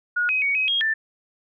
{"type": "tone with pitch steps", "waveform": "sine", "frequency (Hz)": [1447, 2527, 2242, 2536, 3260, 1773], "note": ["F#6", "D#7", "C#7", "D#7", "G#7", "A6"], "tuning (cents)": [-39, 26, 19, 32, -33, 13], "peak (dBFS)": -19, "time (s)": [0.16, 0.94], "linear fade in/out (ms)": 10, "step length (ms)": 130, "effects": []}